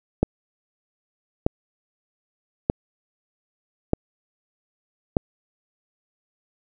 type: click train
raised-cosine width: 2 ms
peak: -4 dBFS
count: 5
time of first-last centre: 0.23-5.168 s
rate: 0.81 Hz
effects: none